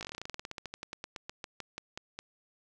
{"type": "slowing click train", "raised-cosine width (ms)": 0.2, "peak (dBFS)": -22, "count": 28, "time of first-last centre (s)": [0.01, 2.19], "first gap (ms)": 18, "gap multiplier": 1.1, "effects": []}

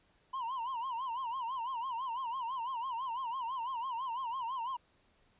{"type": "tone with vibrato", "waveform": "triangle", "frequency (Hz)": 987.8, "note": "B5", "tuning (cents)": 0, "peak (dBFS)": -33, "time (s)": [0.33, 4.77], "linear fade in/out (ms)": 10, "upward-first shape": "sine", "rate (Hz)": 6, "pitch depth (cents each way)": 150, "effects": ["pink hiss -70 dBFS RMS until 5.39 s", "resampled to 8000 Hz"]}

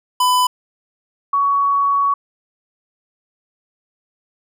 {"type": "tone pair in turn", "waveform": ["square", "sine"], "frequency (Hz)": [1000, 1122.5], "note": ["B5", "C#6"], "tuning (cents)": [21, 21], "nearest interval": "major second", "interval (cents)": 200, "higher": "second", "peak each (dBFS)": -13, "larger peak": "neither", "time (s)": [[0.2, 0.47], [1.33, 2.14]], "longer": "second", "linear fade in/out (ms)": 5, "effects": []}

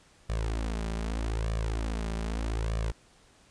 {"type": "tone with flanger", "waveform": "sawtooth", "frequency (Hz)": 55, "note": "A1", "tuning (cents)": 0, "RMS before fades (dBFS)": -31, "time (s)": [0.29, 2.92], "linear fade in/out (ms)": 10, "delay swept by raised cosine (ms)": [1.7, 5.1], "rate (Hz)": 0.81, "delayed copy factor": 0.8, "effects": ["pink hiss -60 dBFS RMS until 3.5 s", "resampled to 22050 Hz"]}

